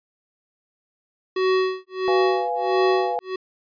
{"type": "tone with tremolo", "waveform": "square", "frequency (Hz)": 374.6, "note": "F#4", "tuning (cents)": 21, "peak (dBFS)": -17, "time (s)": [1.36, 3.36], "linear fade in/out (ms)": 5, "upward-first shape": "sine", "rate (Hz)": 1.5, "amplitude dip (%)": 100}
{"type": "chord", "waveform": "sine", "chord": "F diminished", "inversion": "second", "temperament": "equal with one note detuned", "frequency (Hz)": [493.9, 694, 830.6], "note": ["Cb5", "F5", "Ab5"], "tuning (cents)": [0, -11, 0], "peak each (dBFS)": [-27, -26, -26], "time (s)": [2.08, 3.19], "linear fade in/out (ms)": 0}
{"effects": ["resampled to 11025 Hz"]}